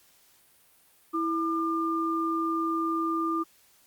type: tone pair together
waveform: sine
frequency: 327.9 / 1200 Hz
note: E4 / D6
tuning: -9 / +37 cents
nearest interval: octave + minor seventh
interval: 2246 cents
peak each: -28 dBFS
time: 1.13-3.44 s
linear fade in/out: 20 ms
effects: white hiss -61 dBFS RMS until 3.86 s + Opus 48 kbps